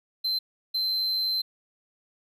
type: tone bursts at uneven times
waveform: triangle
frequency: 4096 Hz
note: C8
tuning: 38 cents flat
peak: -23 dBFS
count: 2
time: 0.24-0.39 / 0.74-1.42 s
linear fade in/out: 10 ms
effects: none